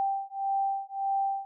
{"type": "beating tone pair", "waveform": "sine", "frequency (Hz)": [784, 785.7], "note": ["G5", "G5"], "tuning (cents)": [0, 4], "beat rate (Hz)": 1.7, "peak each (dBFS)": -30, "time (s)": [0, 1.45], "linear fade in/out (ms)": 0, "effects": []}